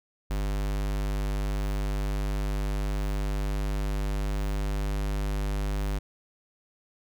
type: tone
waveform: square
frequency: 49.96 Hz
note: G1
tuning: 34 cents sharp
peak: -27 dBFS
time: 0.3-5.99 s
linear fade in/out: 10 ms
effects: none